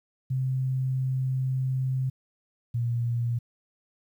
sine tone pair in turn, 130.6 / 118.59 Hz, C3 / A#2, -3 / +30 cents, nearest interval major second, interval 167 cents, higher first, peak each -24 / -24 dBFS, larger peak neither, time 0.3-2.1 / 2.74-3.39 s, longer first, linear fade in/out 10 ms, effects 10-bit

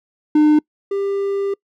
triangle tone pair in turn, 302.6 / 397 Hz, D#4 / G4, -48 / +22 cents, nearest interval perfect fourth, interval 470 cents, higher second, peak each -7 / -16 dBFS, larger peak first, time 0.35-0.59 / 0.91-1.54 s, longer second, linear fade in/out 5 ms, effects noise-tail reverb RT60 0.1 s tail -26 dB re dry

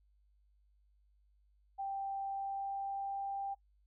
sine tone with pitch glide, 785 to 790.5 Hz, G5 to G5, +2 to +14 cents, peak -36 dBFS, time 1.78-3.55 s, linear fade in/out 20 ms, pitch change +12 cents, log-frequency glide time 2.23-3.24 s, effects noise-tail reverb RT60 0.1 s tail -22 dB re dry + added 50 Hz sine -67 dBFS peak until 3.86 s

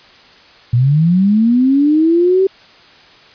sine linear sweep, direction up, 114.9 to 389 Hz, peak -8 dBFS, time 0.73-2.47 s, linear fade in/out 5 ms, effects white hiss -43 dBFS RMS until 3.34 s + resampled to 11025 Hz

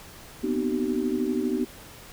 sine tone cluster, 242.9 / 255.5 / 306.2 / 381.4 Hz, B3 / C4 / D#4 / G4, -29 / -41 / -28 / -47 cents, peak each -29 dBFS, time 0.43-1.65 s, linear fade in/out 10 ms, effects pink hiss -46 dBFS RMS until 2.12 s

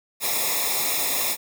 white noise with comb filter, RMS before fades -24 dBFS, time 0.2-1.37 s, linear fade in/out 50 ms, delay 0.66 ms, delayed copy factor -0.9, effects none

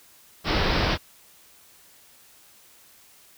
pink low-pass noise, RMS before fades -23 dBFS, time 0.44-0.98 s, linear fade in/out 50 ms, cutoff 5400 Hz, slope 96 dB/octave, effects white hiss -54 dBFS RMS until 3.37 s

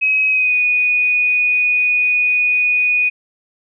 sine tone with pitch glide, 2545 to 2474 Hz, D#7 to D#7, +39 to -10 cents, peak -12 dBFS, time 0.01-3.1 s, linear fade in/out 20 ms, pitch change -49 cents, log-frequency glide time 0.29-0.56 s, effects none

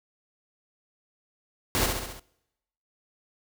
pink noise with echo, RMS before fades -25 dBFS, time 1.75-1.86 s, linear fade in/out 0 ms, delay 67 ms, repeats 5, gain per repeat -4 dB, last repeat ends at 2.195 s, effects noise-tail reverb RT60 0.9 s tail -24 dB re dry

